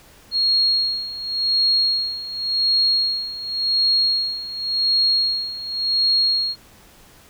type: tone with tremolo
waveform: sine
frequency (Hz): 4284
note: C8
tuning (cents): +40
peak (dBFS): -14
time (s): 0.31-6.56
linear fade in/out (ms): 50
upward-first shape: sine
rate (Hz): 0.9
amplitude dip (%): 80
effects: pink hiss -49 dBFS RMS until 7.29 s